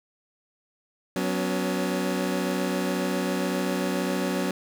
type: chord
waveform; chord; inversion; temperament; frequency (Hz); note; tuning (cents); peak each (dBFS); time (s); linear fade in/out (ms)
25% pulse; F# suspended fourth; none; equal with one note detuned; 185 / 246.9 / 281.2; F#3 / B3 / C#4; 0 / 0 / +25; -24 / -27 / -26; 1.16-4.51; 2
effects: none